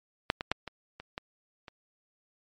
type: clicks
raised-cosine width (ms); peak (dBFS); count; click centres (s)
0.3; -6 / -16 / -10 / -22 / -26 / -19 / -28; 7; 0.301 / 0.409 / 0.516 / 0.677 / 1 / 1.179 / 1.682
effects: MP3 48 kbps